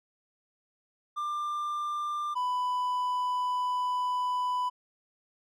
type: tone pair in turn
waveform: triangle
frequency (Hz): 1191 / 995.3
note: D6 / B5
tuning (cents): +24 / +13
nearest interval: minor third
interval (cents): 311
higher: first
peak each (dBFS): -28 / -25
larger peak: second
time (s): 1.16-2.35 / 2.35-4.7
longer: second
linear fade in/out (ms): 20
effects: none